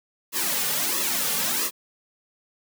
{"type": "noise with flanger", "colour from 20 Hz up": "white", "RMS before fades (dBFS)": -25, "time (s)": [0.32, 1.71], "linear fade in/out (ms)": 50, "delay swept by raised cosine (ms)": [1.3, 3.1], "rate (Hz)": 1.5, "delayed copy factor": -0.85, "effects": ["high-pass 150 Hz 12 dB/octave"]}